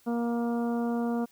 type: harmonic tone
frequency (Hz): 235.7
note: A#3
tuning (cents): +19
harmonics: 1 / 2 / 3 / 4 / 5 / 6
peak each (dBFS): -27 / -34 / -37 / -43 / -45 / -47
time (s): 0.06-1.26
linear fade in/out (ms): 20
effects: white hiss -62 dBFS RMS until 1.31 s